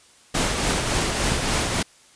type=noise with tremolo; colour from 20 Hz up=pink; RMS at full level=-21 dBFS; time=0.34-1.83 s; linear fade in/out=10 ms; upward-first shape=triangle; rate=3.5 Hz; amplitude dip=40%; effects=white hiss -53 dBFS RMS until 2.15 s + resampled to 22050 Hz

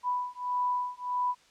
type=beating tone pair; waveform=sine; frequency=989 / 990.6 Hz; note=B5 / B5; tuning=+2 / +5 cents; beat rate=1.6 Hz; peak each=-31 dBFS; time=0.03-1.35 s; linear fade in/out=50 ms; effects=white hiss -61 dBFS RMS until 1.5 s + low-pass 6000 Hz 12 dB/octave

